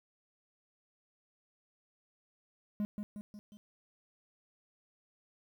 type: tone with echo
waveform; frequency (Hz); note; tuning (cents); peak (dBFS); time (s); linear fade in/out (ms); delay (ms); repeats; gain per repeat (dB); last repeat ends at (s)
triangle; 207.7; G#3; 0; -29; 2.8-2.85; 0; 180; 4; -5; 3.57
effects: 11-bit